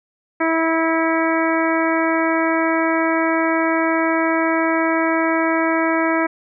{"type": "harmonic tone with a mistuned harmonic", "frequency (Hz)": 325.6, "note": "E4", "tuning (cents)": -21, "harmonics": [1, 2, 3, 4, 5, 6, 7], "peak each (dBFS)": [-19, -22, -24, -25, -26, -27, -27], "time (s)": [0.4, 6.27], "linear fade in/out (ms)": 10, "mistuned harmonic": 7, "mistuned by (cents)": -17, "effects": []}